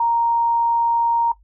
sine tone, 932.3 Hz, A#5, in tune, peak -15 dBFS, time 0-1.32 s, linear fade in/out 5 ms, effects noise-tail reverb RT60 0.1 s tail -17 dB re dry + added 50 Hz sine -50 dBFS peak until 1.43 s

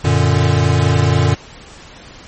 square chord, Gb augmented, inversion none, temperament equal, 92.5 / 116.54 / 146.83 Hz, Gb2 / Bb2 / D3, 0 / 0 / 0 cents, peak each -16 dBFS, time 0.04-1.35 s, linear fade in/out 10 ms, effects pink hiss -38 dBFS RMS until 2.27 s + MP3 32 kbps

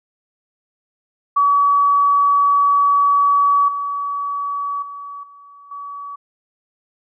sine tone with level steps, 1138 Hz, C#6, 45 cents sharp, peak -11 / -20 / -29 / -40 / -28 dBFS, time 1.36-6.16 s, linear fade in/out 10 ms, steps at 3.68 / 4.82 / 5.23 / 5.71 s, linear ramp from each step 5 ms, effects none

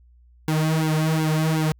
sawtooth tone with flanger, 157.3 Hz, D#3, 19 cents sharp, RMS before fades -21 dBFS, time 0.48-1.72 s, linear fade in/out 0 ms, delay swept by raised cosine 1.6 to 4.2 ms, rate 2.7 Hz, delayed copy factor -0.95, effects added 60 Hz sine -50 dBFS peak until 1.79 s

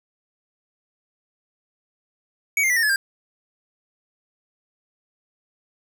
square tone with pitch steps, 2258 / 2107 / 1965.7 / 1834.1 / 1711.2 / 1596.6 Hz, C#7 / C7 / B6 / A#6 / A6 / G6, +31 / +12 / -9 / -29 / -49 / +31 cents, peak -18 dBFS, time 2.57-2.96 s, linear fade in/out 2 ms, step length 65 ms, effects none

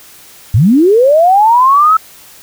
sine linear sweep, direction up, 87.7 to 1318.5 Hz, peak -4 dBFS, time 0.54-1.97 s, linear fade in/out 5 ms, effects white hiss -38 dBFS RMS until 2.42 s

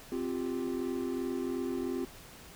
triangle chord, C suspended fourth, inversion none, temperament equal, 261.6 / 349.2 / 392 Hz, C4 / F4 / G4, 0 / 0 / 0 cents, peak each -33 / -34 / -36 dBFS, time 0.12-2.05 s, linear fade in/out 2 ms, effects pink hiss -51 dBFS RMS until 2.55 s

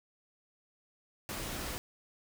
pink noise, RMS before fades -39 dBFS, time 1.29-1.78 s, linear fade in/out 0 ms, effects none

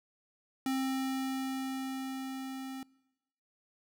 square tone with level ramp, 264.7 Hz, C4, 20 cents sharp, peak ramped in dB -30 to -40 dBFS, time 0.66-2.83 s, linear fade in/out 2 ms, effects noise-tail reverb RT60 1.0 s tail -24 dB re dry

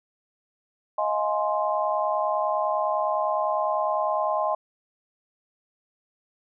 sine chord, F minor seventh, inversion third, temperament just, 628.6 / 698.5 / 838.1 / 1047.7 Hz, Eb5 / F5 / Ab5 / C6, +18 / 0 / +16 / +2 cents, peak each -26 / -31 / -28 / -27 dBFS, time 0.98-4.55 s, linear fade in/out 5 ms, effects none

